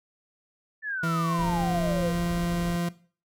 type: exponential sweep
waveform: sine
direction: down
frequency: 1782 to 474.8 Hz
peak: -28 dBFS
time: 0.82-2.14 s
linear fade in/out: 50 ms
type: tone with pitch glide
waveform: 40% pulse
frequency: 165.5 to 172.53 Hz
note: E3 to F3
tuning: +7 to -21 cents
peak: -25 dBFS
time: 1.03-2.89 s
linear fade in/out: 5 ms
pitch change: +72 cents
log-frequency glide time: 1.24-1.5 s
type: noise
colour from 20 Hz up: brown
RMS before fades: -36 dBFS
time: 1.38-2.77 s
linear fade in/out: 5 ms
effects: noise-tail reverb RT60 0.4 s tail -17 dB re dry